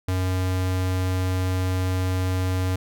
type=tone; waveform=square; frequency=92.5 Hz; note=F#2; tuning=in tune; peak=-22 dBFS; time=0.08-2.76 s; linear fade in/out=5 ms; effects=none